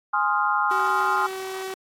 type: chord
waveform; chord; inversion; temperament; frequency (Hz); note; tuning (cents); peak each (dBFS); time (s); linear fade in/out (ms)
sine; F minor seventh; first; equal; 830.6 / 1046.5 / 1244.5 / 1396.9; Ab5 / C6 / Eb6 / F6; 0 / 0 / 0 / 0; -25; 0.13-1.27; 10
type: tone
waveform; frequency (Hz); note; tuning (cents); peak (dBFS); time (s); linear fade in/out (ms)
sawtooth; 380; F#4; +46; -26; 0.71-1.74; 2
effects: AAC 48 kbps